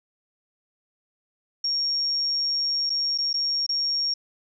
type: tone with dropouts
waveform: sine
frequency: 5550 Hz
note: F8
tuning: 12 cents flat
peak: -22 dBFS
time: 1.64-4.14 s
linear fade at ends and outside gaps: 5 ms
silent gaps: 2.896-2.901 / 3.178-3.184 / 3.331-3.34 / 3.665-3.691 s
effects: none